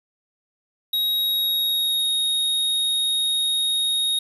square tone with pitch glide, 3800 to 3741 Hz, A#7 to A#7, +33 to +5 cents, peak -20 dBFS, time 0.93-4.19 s, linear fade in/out 5 ms, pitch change -28 cents, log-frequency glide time 1.15-2.12 s, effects 8-bit

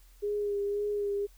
sine tone with vibrato, 408.8 Hz, G#4, 27 cents flat, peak -28 dBFS, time 0.22-1.27 s, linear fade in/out 20 ms, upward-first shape sine, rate 1.9 Hz, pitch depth 25 cents each way, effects added 42 Hz sine -54 dBFS peak until 1.37 s + white hiss -64 dBFS RMS until 1.37 s

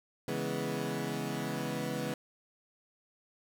20% pulse chord, C# minor seventh, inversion none, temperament equal, 138.59 / 164.81 / 207.7 / 246.9 Hz, C#3 / E3 / G#3 / B3, 0 / 0 / 0 / 0 cents, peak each -34 dBFS, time 0.28-2.14 s, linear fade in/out 2 ms, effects none

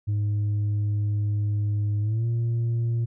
sine tone with pitch glide, 103.83 to 116.55 Hz, G#2 to A#2, 0 to 0 cents, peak -19 dBFS, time 0.07-3.06 s, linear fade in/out 20 ms, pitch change +200 cents, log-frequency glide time 2.01-2.26 s, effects tanh soft clip ceiling -21 dBFS

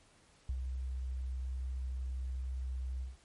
sine tone with ADSR envelope, 64.2 Hz, C2, 32 cents flat, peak -31 dBFS, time 0.49-3.17 s, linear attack 4 ms, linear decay 59 ms, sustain -4 dB, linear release 160 ms, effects pink hiss -65 dBFS RMS until 3.24 s + MP3 48 kbps

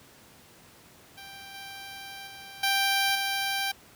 10% pulse tone with level steps, 786 Hz, G5, 4 cents sharp, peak -35 / -32 / -35 / -15 / -19 dBFS, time 1.17-3.72 s, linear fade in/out 10 ms, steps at 1.54 / 2.27 / 2.63 / 3.15 s, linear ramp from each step 5 ms, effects pink hiss -54 dBFS RMS until 3.95 s + high-pass 80 Hz 12 dB/octave

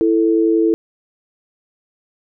sine tone pair together, 331 / 441.8 Hz, E4 / A4, +7 / +7 cents, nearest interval perfect fourth, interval 500 cents, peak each -13 / -16 dBFS, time 0.01-0.74 s, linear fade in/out 0 ms, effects none

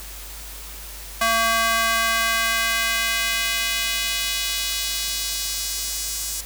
square tone with high-pass filter sweep, 227 Hz, A#3, 46 cents flat, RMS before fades -23 dBFS, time 1.21-6.41 s, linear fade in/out 5 ms, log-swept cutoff 970 to 6600 Hz, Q 1.2, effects added 50 Hz sine -38 dBFS peak until 6.45 s + white hiss -38 dBFS RMS until 6.45 s

